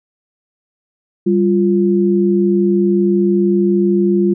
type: tone pair together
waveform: sine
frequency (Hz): 196.16 / 349.2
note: G3 / F4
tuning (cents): +1 / 0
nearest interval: minor seventh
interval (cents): 999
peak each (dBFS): -13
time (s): 1.26-4.34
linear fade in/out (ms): 10
effects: none